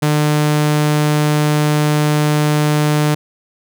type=tone; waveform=sawtooth; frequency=150 Hz; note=D3; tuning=37 cents sharp; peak=-8 dBFS; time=0.02-3.15 s; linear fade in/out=10 ms; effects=none